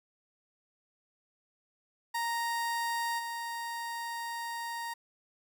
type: tone with level steps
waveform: 30% pulse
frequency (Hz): 932.3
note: A#5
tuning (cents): 0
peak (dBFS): -28 / -33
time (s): 2.14-4.94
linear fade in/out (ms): 10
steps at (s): 3.18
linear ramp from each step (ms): 20
effects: none